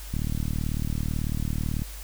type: click train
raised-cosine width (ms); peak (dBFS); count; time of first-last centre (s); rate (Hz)
5; -16; 65; 0.14-1.82; 38.1
effects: added 50 Hz sine -37 dBFS peak until 2.03 s + white hiss -44 dBFS RMS until 2.03 s